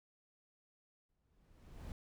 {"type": "noise with exponential growth", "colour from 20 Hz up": "brown", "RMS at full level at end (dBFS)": -45, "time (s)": [1.09, 1.92], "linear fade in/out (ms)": 1, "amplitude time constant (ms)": 180, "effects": []}